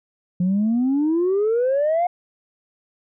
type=exponential sweep; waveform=sine; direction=up; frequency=175.3 to 723 Hz; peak=-15 dBFS; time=0.4-2.07 s; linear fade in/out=5 ms; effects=tanh soft clip ceiling -14 dBFS